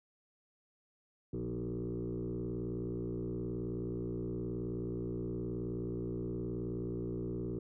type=tone with frequency modulation; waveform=sine; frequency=246.9 Hz; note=B3; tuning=in tune; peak=-34 dBFS; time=1.33-7.59 s; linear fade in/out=5 ms; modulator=59 Hz; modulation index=2.9; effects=tanh soft clip ceiling -31 dBFS